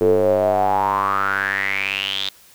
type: tone with band-pass filter sweep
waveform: square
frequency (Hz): 49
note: G1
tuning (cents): 0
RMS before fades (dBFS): -19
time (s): 0.01-2.29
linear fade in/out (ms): 0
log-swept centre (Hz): 410 to 3700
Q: 8.3
effects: white hiss -49 dBFS RMS until 2.54 s